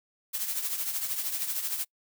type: noise with tremolo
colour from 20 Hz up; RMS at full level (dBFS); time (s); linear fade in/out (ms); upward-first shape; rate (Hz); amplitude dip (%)
blue; -29; 0.33-1.85; 20; triangle; 13; 65
effects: noise-tail reverb RT60 0.1 s tail -26 dB re dry